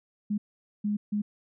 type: tone bursts at uneven times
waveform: sine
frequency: 207.7 Hz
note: G#3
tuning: in tune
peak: -25 dBFS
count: 3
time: 0.3-0.38 / 0.84-0.97 / 1.12-1.22 s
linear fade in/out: 10 ms
effects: none